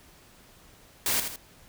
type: noise with echo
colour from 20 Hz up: white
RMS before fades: -26 dBFS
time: 1.06-1.2 s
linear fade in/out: 2 ms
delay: 80 ms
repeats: 2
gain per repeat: -7 dB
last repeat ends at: 1.36 s
effects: pink hiss -55 dBFS RMS until 1.68 s